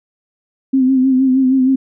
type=tone with vibrato; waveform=sine; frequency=261.6 Hz; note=C4; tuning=in tune; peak=-9 dBFS; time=0.73-1.76 s; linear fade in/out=10 ms; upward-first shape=sine; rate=6.4 Hz; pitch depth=45 cents each way; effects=none

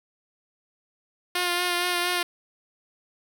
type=tone with vibrato; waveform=5% pulse; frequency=354 Hz; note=F4; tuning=23 cents sharp; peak=-12 dBFS; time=1.35-2.23 s; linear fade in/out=5 ms; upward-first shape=sine; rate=4.3 Hz; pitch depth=22 cents each way; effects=none

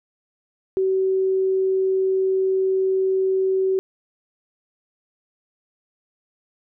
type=tone; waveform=sine; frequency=380.2 Hz; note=F#4; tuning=47 cents sharp; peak=-17 dBFS; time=0.77-3.79 s; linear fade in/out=0 ms; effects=none

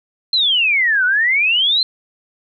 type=exponential two-way sweep; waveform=sine; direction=down then up; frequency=4193 to 1446 to 4193 Hz; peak=-12 dBFS; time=0.33-1.83 s; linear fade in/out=2 ms; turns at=1.05 s; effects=none

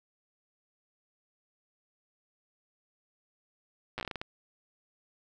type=slowing click train; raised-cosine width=0.3 ms; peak=-20 dBFS; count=10; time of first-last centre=3.98-4.215 s; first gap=8 ms; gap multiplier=1.28; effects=none

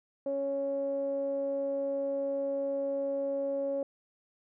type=tone with low-pass filter; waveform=sawtooth; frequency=277.2 Hz; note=C#4; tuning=in tune; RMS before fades=-32 dBFS; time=0.26-3.83 s; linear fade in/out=2 ms; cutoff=560 Hz; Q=7.2; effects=none

